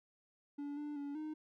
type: tone with pitch steps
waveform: triangle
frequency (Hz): 287.3 / 295.1 / 284.8 / 308.3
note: D4 / D4 / C#4 / D#4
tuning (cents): -38 / +8 / +47 / -16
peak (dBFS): -38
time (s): 0.58-1.34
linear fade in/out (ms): 10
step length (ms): 190
effects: none